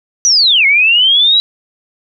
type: linear two-way sweep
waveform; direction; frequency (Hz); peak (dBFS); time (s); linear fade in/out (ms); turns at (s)
sine; down then up; 6030 to 2129 to 3940; -6; 0.25-1.4; 0; 0.66
effects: none